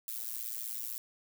violet noise with amplitude modulation, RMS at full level -35 dBFS, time 0.08-0.98 s, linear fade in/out 2 ms, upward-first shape sine, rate 116 Hz, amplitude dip 100%, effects none

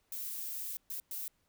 violet noise bursts at uneven times, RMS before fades -40 dBFS, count 3, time 0.12-0.77 / 0.9-1 / 1.11-1.28 s, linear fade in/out 2 ms, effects pink hiss -75 dBFS RMS until 1.48 s

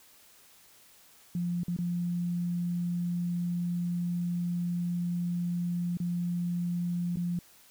sine tone with dropouts, 174.61 Hz, F3, in tune, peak -28 dBFS, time 1.35-7.39 s, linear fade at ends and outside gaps 2 ms, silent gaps 1.634-1.681 / 1.765-1.787 / 5.971-6.001 / 7.159-7.17 s, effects white hiss -58 dBFS RMS until 7.7 s

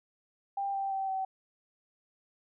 sine tone with pitch steps, 793 / 783.4 / 774 / 764.7 Hz, G5 / G5 / G5 / G5, +20 / -1 / -22 / -43 cents, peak -30 dBFS, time 0.57-1.25 s, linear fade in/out 5 ms, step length 170 ms, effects none

